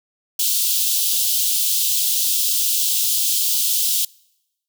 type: high-pass noise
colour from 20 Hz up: white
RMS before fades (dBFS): -19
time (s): 0.39-4.05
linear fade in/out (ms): 5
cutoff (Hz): 3000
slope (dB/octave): 48
effects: noise-tail reverb RT60 0.9 s tail -26 dB re dry